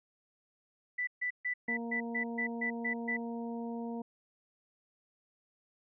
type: tone bursts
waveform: sine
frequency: 1982 Hz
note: B6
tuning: 6 cents sharp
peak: -31 dBFS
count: 10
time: 0.98-3.17 s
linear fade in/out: 10 ms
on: 93 ms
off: 140 ms
type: harmonic tone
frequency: 233.1 Hz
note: A#3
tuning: in tune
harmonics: 1 / 2 / 3 / 4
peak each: -37 / -43 / -47 / -49 dBFS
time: 1.68-4.02 s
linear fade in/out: 5 ms
effects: none